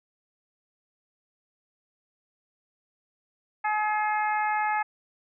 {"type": "harmonic tone", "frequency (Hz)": 424.8, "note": "G#4", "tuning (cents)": 39, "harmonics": [2, 3, 4, 5, 6], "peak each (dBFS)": [-25, -33, -32, -34, -41], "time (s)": [3.64, 4.83], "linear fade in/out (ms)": 10, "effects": []}